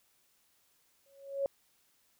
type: tone with exponential growth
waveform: sine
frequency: 553 Hz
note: C#5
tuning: 4 cents flat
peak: -26 dBFS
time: 1.06-1.46 s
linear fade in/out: 1 ms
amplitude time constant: 85 ms
effects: white hiss -71 dBFS RMS until 2.19 s